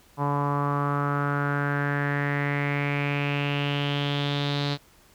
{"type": "tone with low-pass filter sweep", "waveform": "sawtooth", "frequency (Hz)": 143.3, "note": "D3", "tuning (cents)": -42, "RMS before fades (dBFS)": -26, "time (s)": [0.17, 4.78], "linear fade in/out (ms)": 50, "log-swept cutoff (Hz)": [970, 4100], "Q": 5.3, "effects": ["pink hiss -57 dBFS RMS until 5.14 s"]}